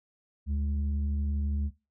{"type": "tone pair together", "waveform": "sine", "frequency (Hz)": [73.51, 208.5], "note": ["D2", "G#3"], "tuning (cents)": [2, 7], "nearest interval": "octave + tritone", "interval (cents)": 1805, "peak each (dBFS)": [-26, -36], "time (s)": [0.46, 1.71], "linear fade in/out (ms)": 50, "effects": ["noise-tail reverb RT60 0.3 s tail -20 dB re dry", "tanh soft clip ceiling -21 dBFS"]}